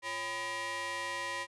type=ring-modulated tone; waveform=sawtooth; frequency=449.6 Hz; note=A4; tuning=37 cents sharp; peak=-28 dBFS; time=0.02-1.47 s; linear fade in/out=50 ms; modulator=1450 Hz; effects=high-pass 200 Hz 12 dB/octave + resampled to 24000 Hz